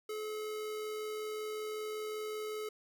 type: tone with amplitude modulation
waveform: square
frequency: 428.8 Hz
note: A4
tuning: 45 cents flat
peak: -37 dBFS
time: 0.09-2.69 s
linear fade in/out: 5 ms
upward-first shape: sine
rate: 85.3 Hz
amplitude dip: 25%
effects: 13-bit